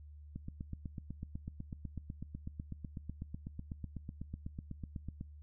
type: click train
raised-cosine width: 5 ms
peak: -29 dBFS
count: 40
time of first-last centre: 0.36-5.211 s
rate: 8.04 Hz
effects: noise-tail reverb RT60 0.3 s tail -26 dB re dry + added 74 Hz sine -50 dBFS peak until 5.42 s